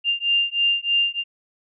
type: beating tone pair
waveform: sine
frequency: 2794 / 2797.2 Hz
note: F7 / F7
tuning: 0 / +2 cents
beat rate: 3.2 Hz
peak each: -21 dBFS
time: 0.04-1.24 s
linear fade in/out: 50 ms
effects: none

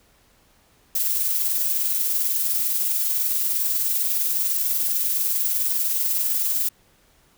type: noise with tremolo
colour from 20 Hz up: violet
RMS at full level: -21 dBFS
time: 0.95-6.69 s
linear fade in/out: 5 ms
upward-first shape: sine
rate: 20 Hz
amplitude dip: 35%
effects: pink hiss -59 dBFS RMS until 7.37 s

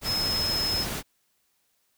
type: tone in noise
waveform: sine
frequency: 5170 Hz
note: E8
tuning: 34 cents flat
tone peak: -25 dBFS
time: 0.04-0.86 s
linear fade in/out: 50 ms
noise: pink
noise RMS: -32 dBFS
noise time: 0.01-1.03 s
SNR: +4 dB
effects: white hiss -71 dBFS RMS until 1.97 s

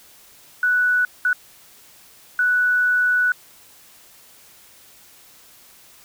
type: tone bursts at uneven times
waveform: sine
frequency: 1480 Hz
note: F#6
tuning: in tune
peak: -15 dBFS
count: 3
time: 0.63-1.05 / 1.25-1.33 / 2.39-3.32 s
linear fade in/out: 2 ms
effects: white hiss -49 dBFS RMS until 6.04 s

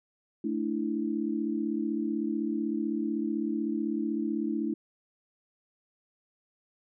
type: chord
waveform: sine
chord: A suspended fourth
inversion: none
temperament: equal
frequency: 220 / 293.7 / 329.6 Hz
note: A3 / D4 / E4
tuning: 0 / 0 / 0 cents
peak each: -32 dBFS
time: 0.44-4.74 s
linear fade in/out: 5 ms
effects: none

